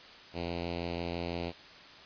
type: tone with notch filter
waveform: 5% pulse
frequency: 86 Hz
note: F2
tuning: 26 cents flat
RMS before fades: -36 dBFS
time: 0.33-1.53 s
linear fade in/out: 50 ms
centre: 1200 Hz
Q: 0.92
effects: white hiss -51 dBFS RMS until 2.05 s + resampled to 11025 Hz